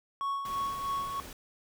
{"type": "tone with tremolo", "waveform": "triangle", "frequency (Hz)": 1108.7, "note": "C#6", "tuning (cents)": 0, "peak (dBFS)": -27, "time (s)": [0.21, 1.2], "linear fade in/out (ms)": 0, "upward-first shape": "sine", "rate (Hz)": 3.1, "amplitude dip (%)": 50}
{"type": "noise", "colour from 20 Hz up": "pink", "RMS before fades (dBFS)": -46, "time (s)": [0.45, 1.33], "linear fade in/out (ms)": 2}
{"effects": []}